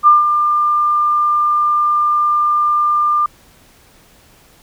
sine tone with ADSR envelope, 1197 Hz, D6, 33 cents sharp, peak -3 dBFS, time 0.03-3.26 s, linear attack 40 ms, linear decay 160 ms, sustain -8 dB, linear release 3 ms, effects pink hiss -48 dBFS RMS until 4.62 s

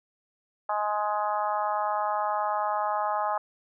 harmonic tone, 209.3 Hz, G#3, 14 cents sharp, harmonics 3 / 4 / 5 / 6 / 7 / 8, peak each -32 / -28 / -32 / -32 / -45 / -44 dBFS, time 0.69-3.38 s, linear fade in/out 5 ms, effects none

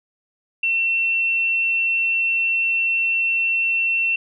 sine tone, 2703 Hz, E7, 43 cents sharp, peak -17 dBFS, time 0.63-4.16 s, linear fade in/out 5 ms, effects none

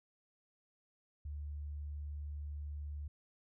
sine tone, 73.42 Hz, D2, in tune, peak -40 dBFS, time 1.25-3.08 s, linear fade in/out 5 ms, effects none

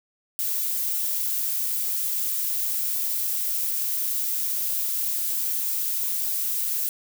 violet noise, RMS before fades -26 dBFS, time 0.39-6.89 s, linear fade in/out 0 ms, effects none

